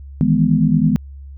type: chord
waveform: sine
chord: E major seventh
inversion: third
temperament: equal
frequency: 155.56 / 164.81 / 207.7 / 246.9 Hz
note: D#3 / E3 / G#3 / B3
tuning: 0 / 0 / 0 / 0 cents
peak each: -17 dBFS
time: 0.21-0.96 s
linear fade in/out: 0 ms
effects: added 69 Hz sine -32 dBFS peak until 1.37 s